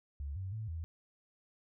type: tone with pitch steps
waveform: sine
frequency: 70.9 / 94.9 / 109.6 / 81.7 Hz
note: C#2 / F#2 / A2 / E2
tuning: +40 / +44 / -6 / -15 cents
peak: -37 dBFS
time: 0.2-0.84 s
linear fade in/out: 0 ms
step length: 160 ms
effects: none